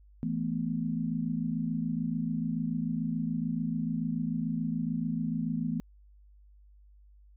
sine chord, E suspended fourth, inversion none, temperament equal, 164.81 / 220 / 246.9 Hz, E3 / A3 / B3, 0 / 0 / 0 cents, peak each -33 dBFS, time 0.23-5.8 s, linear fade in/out 0 ms, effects added 50 Hz sine -54 dBFS peak until 7.36 s

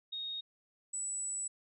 sine tone pair in turn, 3729 / 7901 Hz, A#7 / B8, 0 / 0 cents, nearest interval octave + minor second, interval 1300 cents, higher second, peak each -37 / -35 dBFS, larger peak second, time 0.12-0.41 / 0.93-1.48 s, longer second, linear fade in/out 10 ms, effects none

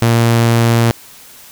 sawtooth tone, 116.4 Hz, A#2, 2 cents flat, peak -5 dBFS, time 0.02-0.91 s, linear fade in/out 0 ms, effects white hiss -39 dBFS RMS until 1.51 s

